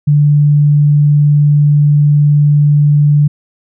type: tone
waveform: sine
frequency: 146.83 Hz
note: D3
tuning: in tune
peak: -5 dBFS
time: 0.07-3.28 s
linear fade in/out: 10 ms
effects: none